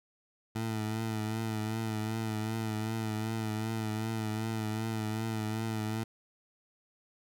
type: tone with vibrato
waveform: 20% pulse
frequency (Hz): 110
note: A2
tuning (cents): 0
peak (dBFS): -27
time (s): 0.55-6.04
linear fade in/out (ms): 10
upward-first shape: triangle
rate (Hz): 2.6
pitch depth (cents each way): 48
effects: none